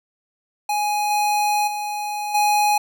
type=tone with level steps; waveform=square; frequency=833 Hz; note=G#5; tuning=5 cents sharp; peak=-20 / -18 / -25 / -16 dBFS; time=0.69-2.78 s; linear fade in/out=5 ms; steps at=1.1 / 1.67 / 2.34 s; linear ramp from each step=10 ms; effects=none